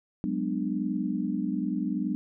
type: chord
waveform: sine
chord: G# half-diminished seventh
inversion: third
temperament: just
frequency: 186.89 / 207.7 / 249.2 / 299 Hz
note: F#3 / G#3 / B3 / D4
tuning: +18 / 0 / +16 / +31 cents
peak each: -32 dBFS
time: 0.24-2.15 s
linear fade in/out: 0 ms
effects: none